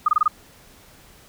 sine tone bursts, 1234 Hz, D#6, 15 cents flat, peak -13 dBFS, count 5, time 0.06-0.28 s, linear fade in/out 5 ms, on 24 ms, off 25 ms, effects pink hiss -50 dBFS RMS until 1.28 s

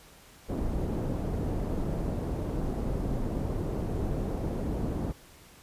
pink low-pass noise, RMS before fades -31 dBFS, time 0.48-5.13 s, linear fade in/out 20 ms, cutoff 490 Hz, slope 12 dB/octave, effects pink hiss -54 dBFS RMS until 5.62 s + resampled to 32000 Hz

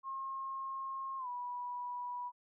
sine tone with pitch glide, 1074 to 979.2 Hz, C6 to B5, +45 to -15 cents, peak -38 dBFS, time 0.03-2.32 s, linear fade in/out 50 ms, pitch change -160 cents, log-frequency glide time 1.18-1.28 s, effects none

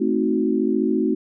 sine chord, A diminished seventh, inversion none, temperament equal with one note detuned, 220 / 261.6 / 315.1 / 370 Hz, A3 / C4 / Eb4 / Gb4, 0 / 0 / +22 / 0 cents, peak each -23 dBFS, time 0-1.15 s, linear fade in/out 10 ms, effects none

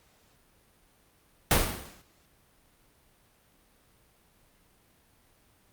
pink noise with exponential decay, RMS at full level -19 dBFS, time 1.51-2.02 s, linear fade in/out 2 ms, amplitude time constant 110 ms, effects pink hiss -64 dBFS RMS until 5.72 s + Opus 48 kbps

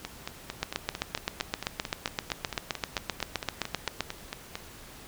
two click trains, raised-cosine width 0.2 ms, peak -16 / -10 dBFS, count 21 / 27, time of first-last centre 0.05-4.555 / 0.63-4.007 s, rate 4.44 / 7.7 Hz, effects pink hiss -48 dBFS RMS until 5.07 s

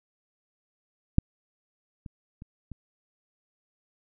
clicks, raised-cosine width 5 ms, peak -6 / -27 / -30 / -27 dBFS, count 4, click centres 1.184 / 2.062 / 2.421 / 2.717 s, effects none

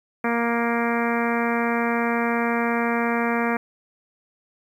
harmonic tone, 234.3 Hz, A#3, 9 cents sharp, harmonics 1 / 2 / 3 / 4 / 5 / 6 / 7 / 8 / 9 / 10, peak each -24 / -27 / -29 / -30 / -31 / -32 / -32 / -33 / -34 / -34 dBFS, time 0.24-3.57 s, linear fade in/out 5 ms, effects 9-bit

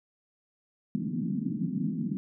pink band-pass noise, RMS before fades -31 dBFS, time 0.95-2.17 s, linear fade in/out 0 ms, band 160 to 270 Hz, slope 48 dB/octave, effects none

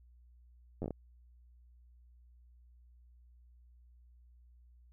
slowing click train, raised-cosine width 2 ms, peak -25 dBFS, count 6, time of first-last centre 0.82-0.907 s, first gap 10 ms, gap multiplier 1.28, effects added 60 Hz sine -58 dBFS peak until 4.92 s

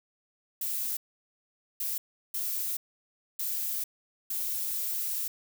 violet noise bursts at uneven times, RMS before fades -32 dBFS, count 5, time 0.61-0.97 / 1.8-1.98 / 2.34-2.77 / 3.39-3.84 / 4.3-5.28 s, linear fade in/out 5 ms, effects none

